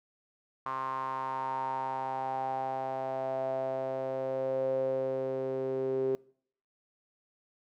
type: tone with band-pass filter sweep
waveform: sawtooth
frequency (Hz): 132.2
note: C3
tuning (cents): +18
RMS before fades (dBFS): -33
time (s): 0.66-6.15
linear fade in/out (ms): 0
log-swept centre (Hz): 1100 to 410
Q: 8
effects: noise-tail reverb RT60 0.6 s tail -25 dB re dry